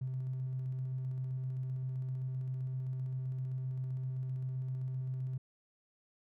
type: tone with tremolo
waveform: triangle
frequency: 129.8 Hz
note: C3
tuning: 13 cents flat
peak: -30 dBFS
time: 0.01-5.38 s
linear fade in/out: 10 ms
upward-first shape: square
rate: 7.7 Hz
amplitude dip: 25%
effects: tanh soft clip ceiling -32 dBFS